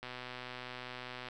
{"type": "click train", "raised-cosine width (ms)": 0.3, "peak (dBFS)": -27, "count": 158, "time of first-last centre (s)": [0.03, 1.286], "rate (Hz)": 125, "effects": []}